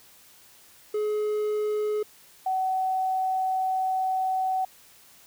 triangle / sine tone pair in turn, 423.2 / 754.1 Hz, G#4 / F#5, +33 / +33 cents, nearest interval minor seventh, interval 1000 cents, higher second, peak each -22 / -23 dBFS, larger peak first, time 0.94-2.03 / 2.46-4.65 s, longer second, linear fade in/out 5 ms, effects white hiss -54 dBFS RMS until 5.26 s

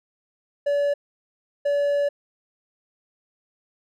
triangle tone bursts at uneven times, 573 Hz, D5, 43 cents flat, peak -17 dBFS, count 2, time 0.66-0.94 / 1.65-2.09 s, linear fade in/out 10 ms, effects none

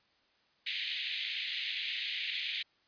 white band-pass noise, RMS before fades -37 dBFS, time 0.66-2.63 s, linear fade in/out 10 ms, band 2000 to 4000 Hz, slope 48 dB/octave, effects white hiss -70 dBFS RMS until 2.87 s + resampled to 11025 Hz

